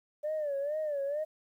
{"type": "tone with vibrato", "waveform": "sine", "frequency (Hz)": 587.3, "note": "D5", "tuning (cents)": 0, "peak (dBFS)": -29, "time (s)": [0.23, 1.25], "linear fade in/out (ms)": 20, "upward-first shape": "sine", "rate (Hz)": 2.2, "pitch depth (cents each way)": 110, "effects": ["tanh soft clip ceiling -27 dBFS", "11-bit"]}